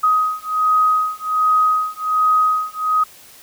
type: beating tone pair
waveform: sine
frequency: 1256 / 1257.3 Hz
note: D#6 / D#6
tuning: +16 / +18 cents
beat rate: 1.3 Hz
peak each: -17 dBFS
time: 0.03-3.04 s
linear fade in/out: 10 ms
effects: white hiss -44 dBFS RMS until 3.42 s